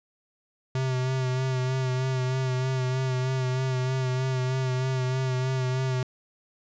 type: tone with vibrato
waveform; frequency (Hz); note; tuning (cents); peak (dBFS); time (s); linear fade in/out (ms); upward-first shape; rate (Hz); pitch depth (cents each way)
square; 129.5; C3; -17; -25; 0.75-6.03; 2; sine; 3.2; 29
effects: resampled to 16000 Hz